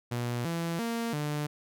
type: tone with pitch steps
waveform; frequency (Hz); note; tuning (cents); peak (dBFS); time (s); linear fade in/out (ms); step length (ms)
sawtooth; 120.5 / 167.7 / 231.7 / 148.6; B2 / E3 / A#3 / D3; -42 / +30 / -10 / +21; -26; 0.11-1.47; 10; 340
effects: none